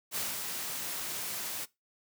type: noise with ADSR envelope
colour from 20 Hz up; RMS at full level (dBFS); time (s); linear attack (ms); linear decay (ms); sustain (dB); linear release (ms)
white; -33; 0.11-1.66; 55; 180; -4; 28
effects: noise-tail reverb RT60 0.2 s tail -20 dB re dry + high-pass 100 Hz 12 dB/octave

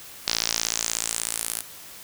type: tone with band-pass filter sweep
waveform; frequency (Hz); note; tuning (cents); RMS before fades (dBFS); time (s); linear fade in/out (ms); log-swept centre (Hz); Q
sawtooth; 56.5; A1; +47; -28; 0.27-1.61; 5; 4900 to 11000; 2.7
effects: white hiss -43 dBFS RMS until 2.03 s

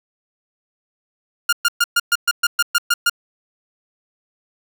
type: tone bursts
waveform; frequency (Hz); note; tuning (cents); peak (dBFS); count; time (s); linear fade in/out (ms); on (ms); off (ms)
sawtooth; 1411; F6; +17; -9; 11; 1.49-3.097; 5; 37; 120
effects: none

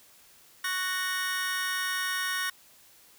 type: chord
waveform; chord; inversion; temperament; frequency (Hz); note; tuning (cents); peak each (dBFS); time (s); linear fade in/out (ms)
sawtooth; F# major; second; just; 1110 / 1480 / 1850; C#6 / F#6 / A#6; +2 / 0 / -14; -32 / -29 / -28; 0.64-2.5; 5
effects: white hiss -57 dBFS RMS until 3.18 s

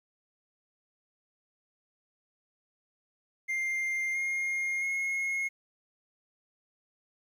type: tone with pitch steps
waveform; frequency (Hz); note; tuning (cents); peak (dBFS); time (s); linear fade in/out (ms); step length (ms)
triangle; 2104 / 2132 / 2161; C7 / C7 / C#7; +9 / +32 / -45; -27; 3.48-5.49; 20; 670
effects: 11-bit

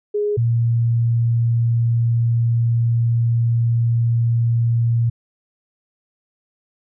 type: tone pair in turn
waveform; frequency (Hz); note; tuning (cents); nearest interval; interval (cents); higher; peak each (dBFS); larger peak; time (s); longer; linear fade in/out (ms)
sine; 415.3 / 116.85; G#4 / A#2; 0 / +5; octave + minor seventh; 2195; first; -17 / -14; second; 0.14-0.37 / 0.37-5.1; second; 10
effects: none

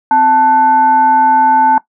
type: tone with frequency modulation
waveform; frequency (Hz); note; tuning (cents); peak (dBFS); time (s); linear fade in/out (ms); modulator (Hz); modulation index
sine; 880; A5; 0; -6; 0.11-1.78; 2; 621; 0.4
effects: noise-tail reverb RT60 0.1 s tail -17 dB re dry

